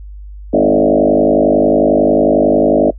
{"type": "tone with frequency modulation", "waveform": "sine", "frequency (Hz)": 440, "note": "A4", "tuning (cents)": 0, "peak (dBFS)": -7, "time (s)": [0.53, 2.91], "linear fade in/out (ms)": 10, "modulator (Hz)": 51.1, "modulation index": 4.2, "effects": ["noise-tail reverb RT60 0.1 s tail -23 dB re dry", "added 50 Hz sine -28 dBFS peak until 2.98 s"]}